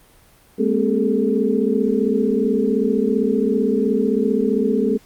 sine tone cluster, 206.4 / 229.2 / 264 / 409.3 / 444.9 Hz, G#3 / A#3 / C4 / G#4 / A4, -10 / -29 / +16 / -25 / +19 cents, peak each -22 dBFS, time 0.58-4.98 s, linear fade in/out 20 ms, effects pink hiss -52 dBFS RMS until 5.05 s + Opus 32 kbps

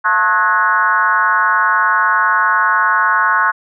sine tone with frequency modulation, 1277 Hz, D#6, 45 cents sharp, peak -10 dBFS, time 0.04-3.52 s, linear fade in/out 20 ms, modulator 196 Hz, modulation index 1.8, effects none

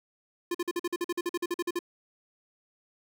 square tone bursts, 349.2 Hz, F4, in tune, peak -28 dBFS, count 16, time 0.51-1.791 s, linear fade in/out 5 ms, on 36 ms, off 47 ms, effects none

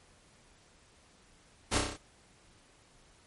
pink noise with echo, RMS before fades -29 dBFS, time 1.71-1.79 s, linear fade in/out 20 ms, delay 31 ms, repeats 6, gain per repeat -3 dB, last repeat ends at 1.976 s, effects pink hiss -62 dBFS RMS until 3.26 s + MP3 48 kbps

